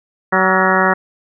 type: harmonic tone with a mistuned harmonic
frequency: 188.5 Hz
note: F#3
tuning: 32 cents sharp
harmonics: 1 / 2 / 3 / 4 / 5 / 6 / 7 / 8 / 9 / 10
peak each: -20 / -20 / -20 / -20 / -20 / -20 / -20 / -20 / -20 / -20 dBFS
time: 0.32-0.94 s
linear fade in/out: 10 ms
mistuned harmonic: 8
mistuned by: -76 cents
effects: none